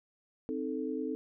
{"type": "chord", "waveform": "sine", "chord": "A diminished", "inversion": "first", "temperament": "equal", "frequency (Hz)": [261.6, 311.1, 440], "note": ["C4", "Eb4", "A4"], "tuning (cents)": [0, 0, 0], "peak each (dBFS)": [-36, -37, -37], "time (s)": [0.49, 1.15], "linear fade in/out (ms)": 0, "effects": []}